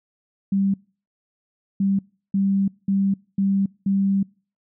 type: tone bursts at uneven times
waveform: sine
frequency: 196 Hz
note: G3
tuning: in tune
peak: -17 dBFS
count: 6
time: 0.52-0.74 / 1.8-1.99 / 2.34-2.68 / 2.88-3.14 / 3.38-3.66 / 3.86-4.23 s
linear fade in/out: 5 ms
effects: noise-tail reverb RT60 0.4 s tail -26 dB re dry

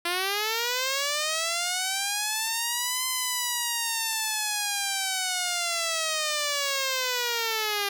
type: linear two-way sweep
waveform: 5% pulse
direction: up then down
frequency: 340 to 1030 to 397.9 Hz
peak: -14 dBFS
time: 0.05-7.89 s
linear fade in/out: 5 ms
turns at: 3.06 s
effects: none

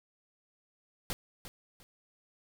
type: noise with echo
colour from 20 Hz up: pink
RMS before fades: -35 dBFS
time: 1.1-1.13 s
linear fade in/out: 0 ms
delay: 350 ms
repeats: 2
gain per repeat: -11 dB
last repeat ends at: 1.83 s
effects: none

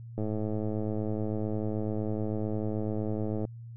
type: click train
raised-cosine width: 2 ms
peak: -20 dBFS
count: 351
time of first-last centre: 0.18-3.451 s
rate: 107 Hz
effects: added 116 Hz sine -41 dBFS peak until 3.76 s

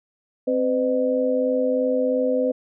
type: tone cluster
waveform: sine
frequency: 261.7 / 507 / 610 Hz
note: C4 / B4 / D#5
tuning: 0 / +45 / -34 cents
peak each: -24 / -20 / -27 dBFS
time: 0.47-2.52 s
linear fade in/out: 10 ms
effects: none

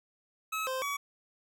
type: tone with pitch steps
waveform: 25% pulse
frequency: 1288 / 521 / 1134 Hz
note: E6 / C5 / C#6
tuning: -41 / -7 / +39 cents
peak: -28 dBFS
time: 0.52-0.97 s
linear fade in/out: 10 ms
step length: 150 ms
effects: none

